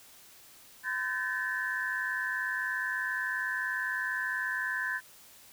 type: tone cluster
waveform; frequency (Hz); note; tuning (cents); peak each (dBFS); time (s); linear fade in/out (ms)
sine; 1017 / 1534 / 1734 / 1834; C6 / G6 / A6 / A#6; -50 / -38 / -26 / -29; -40 / -34 / -33 / -40; 0.83-5.01; 50
effects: white hiss -55 dBFS RMS until 5.52 s